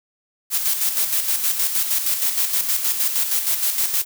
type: noise with tremolo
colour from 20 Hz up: blue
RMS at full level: -19 dBFS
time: 0.5-4.05 s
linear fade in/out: 50 ms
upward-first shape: square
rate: 6.4 Hz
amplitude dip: 50%
effects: none